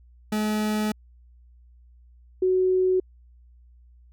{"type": "tone pair in turn", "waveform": ["40% pulse", "sine"], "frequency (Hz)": [213.2, 371.3], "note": ["G#3", "F#4"], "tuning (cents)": [46, 6], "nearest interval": "minor seventh", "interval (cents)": 960, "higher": "second", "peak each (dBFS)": [-22, -18], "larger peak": "second", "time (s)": [[0.32, 0.92], [2.42, 3]], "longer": "first", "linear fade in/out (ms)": 5, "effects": ["added 60 Hz sine -50 dBFS peak until 4.12 s"]}